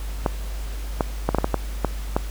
clicks, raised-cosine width 1 ms, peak -5 dBFS, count 9, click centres 0.262 / 1.008 / 1.29 / 1.347 / 1.385 / 1.444 / 1.543 / 1.847 / 2.165 s, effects added 50 Hz sine -27 dBFS peak until 2.3 s + pink hiss -41 dBFS RMS until 2.3 s

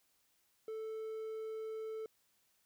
triangle tone, 440 Hz, A4, in tune, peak -38 dBFS, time 0.68-2.06 s, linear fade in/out 2 ms, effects white hiss -75 dBFS RMS until 2.65 s

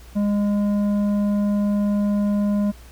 sine tone with tanh clipping, 204.8 Hz, G#3, 24 cents flat, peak -19 dBFS, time 0.15-2.72 s, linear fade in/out 20 ms, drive 9 dB, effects added 60 Hz sine -41 dBFS peak until 2.91 s + pink hiss -49 dBFS RMS until 2.91 s

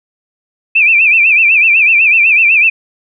sine tone with vibrato, 2512 Hz, D#7, 16 cents sharp, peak -5 dBFS, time 0.75-2.7 s, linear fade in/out 10 ms, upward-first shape sine, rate 8 Hz, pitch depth 130 cents each way, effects none

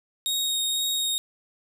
sawtooth tone with vibrato, 3742 Hz, A#7, 6 cents sharp, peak -21 dBFS, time 0.26-1.18 s, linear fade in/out 0 ms, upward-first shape sine, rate 2 Hz, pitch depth 9 cents each way, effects none

